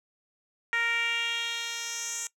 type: tone with band-pass filter sweep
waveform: 10% pulse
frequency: 465.5 Hz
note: A#4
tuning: 2 cents flat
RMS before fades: -31 dBFS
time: 0.73-2.27 s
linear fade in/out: 0 ms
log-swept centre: 1900 to 7300 Hz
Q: 2.7
effects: noise-tail reverb RT60 0.1 s tail -20 dB re dry